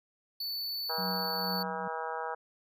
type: tone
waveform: square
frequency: 4482 Hz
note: C#8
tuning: 18 cents sharp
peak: -34 dBFS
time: 0.4-1.63 s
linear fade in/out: 5 ms
type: harmonic tone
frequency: 160.9 Hz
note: E3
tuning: 42 cents flat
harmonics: 3 / 4 / 5 / 6 / 7 / 8 / 9 / 10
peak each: -40 / -43 / -39 / -39 / -48 / -42 / -45 / -46 dBFS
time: 0.89-2.35 s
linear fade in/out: 10 ms
type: tone with tremolo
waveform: sine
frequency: 185 Hz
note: F#3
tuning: in tune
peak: -34 dBFS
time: 0.98-1.88 s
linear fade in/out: 5 ms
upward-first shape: triangle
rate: 2.2 Hz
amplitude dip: 75%
effects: none